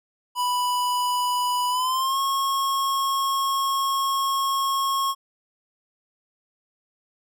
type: tone with pitch glide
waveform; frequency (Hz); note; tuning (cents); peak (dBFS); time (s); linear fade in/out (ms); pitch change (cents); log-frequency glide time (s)
square; 987.8 to 1089.7; B5 to C#6; 0 to -30; -22; 0.35-5.15; 50; +170; 1.69-2.19
effects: none